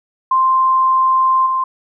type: tone with level steps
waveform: sine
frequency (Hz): 1046.5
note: C6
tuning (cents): 0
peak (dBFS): -10 / -14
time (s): 0.31-1.64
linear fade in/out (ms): 5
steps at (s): 1.46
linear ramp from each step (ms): 5
effects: none